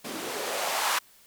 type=noise with band-pass filter sweep; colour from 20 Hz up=blue; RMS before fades=-30 dBFS; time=0.04-0.99 s; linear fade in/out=10 ms; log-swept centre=250 to 1100 Hz; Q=1.8; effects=white hiss -57 dBFS RMS until 1.26 s